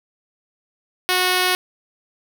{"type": "tone", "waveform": "5% pulse", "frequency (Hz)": 366, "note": "F#4", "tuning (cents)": -19, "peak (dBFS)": -5, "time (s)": [1.09, 1.55], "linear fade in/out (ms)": 0, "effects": []}